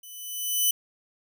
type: tone with level ramp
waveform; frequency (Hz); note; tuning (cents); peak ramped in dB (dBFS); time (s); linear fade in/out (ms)
5% pulse; 3000; F#7; +23; -35 to -10; 0.03-0.71; 5
effects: none